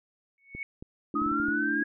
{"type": "tone with exponential growth", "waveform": "sine", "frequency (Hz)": 2217, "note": "C#7", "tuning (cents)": 0, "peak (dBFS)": -30, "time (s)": [0.38, 0.63], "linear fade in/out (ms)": 1, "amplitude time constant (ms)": 54}
{"type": "clicks", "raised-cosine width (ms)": 3, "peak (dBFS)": -28, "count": 7, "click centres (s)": [0.55, 0.825, 1.218, 1.263, 1.316, 1.4, 1.485]}
{"type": "chord", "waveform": "sine", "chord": "A suspended fourth", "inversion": "none", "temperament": "just", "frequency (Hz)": [220, 293.3, 330], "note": ["A3", "D4", "E4"], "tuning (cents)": [0, -2, 2], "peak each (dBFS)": [-35, -30, -34], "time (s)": [1.14, 1.83], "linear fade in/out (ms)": 2}
{"type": "linear sweep", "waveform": "sine", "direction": "up", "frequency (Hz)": [1233, 1661.2], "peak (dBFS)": -27, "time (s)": [1.15, 1.84], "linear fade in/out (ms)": 10}
{"effects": []}